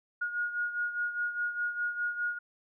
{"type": "beating tone pair", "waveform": "sine", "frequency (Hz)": [1437, 1441.9], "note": ["F6", "F#6"], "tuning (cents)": [49, -45], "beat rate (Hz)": 4.9, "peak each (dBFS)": [-31, -37], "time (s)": [0.21, 2.39], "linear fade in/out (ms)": 10, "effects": []}